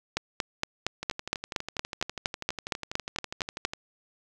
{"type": "two click trains", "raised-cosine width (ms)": 0.2, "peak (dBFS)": [-9, -17], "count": [16, 34], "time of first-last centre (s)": [[0.17, 3.65], [1.03, 3.735]], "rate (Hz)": [4.31, 12.2], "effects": []}